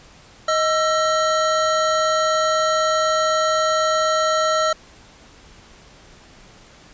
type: tone pair together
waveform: square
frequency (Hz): 627.6 / 1336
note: D#5 / E6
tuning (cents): +15 / +23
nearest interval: octave + minor second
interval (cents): 1308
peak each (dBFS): -20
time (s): 0.48-4.73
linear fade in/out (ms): 5
effects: pink hiss -47 dBFS RMS until 6.93 s + resampled to 16000 Hz